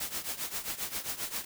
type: noise with tremolo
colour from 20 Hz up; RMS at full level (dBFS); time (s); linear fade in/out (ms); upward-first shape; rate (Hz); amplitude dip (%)
white; -33; 0-1.45; 5; triangle; 7.5; 85
effects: none